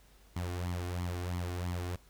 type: tone with flanger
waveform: sawtooth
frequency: 88.6 Hz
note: F2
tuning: 25 cents sharp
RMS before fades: -36 dBFS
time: 0.36-1.96 s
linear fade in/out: 5 ms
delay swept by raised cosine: 0.92 to 2.82 ms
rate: 3 Hz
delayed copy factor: +0.65
effects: added 50 Hz sine -60 dBFS peak until 2.09 s + pink hiss -64 dBFS RMS until 2.09 s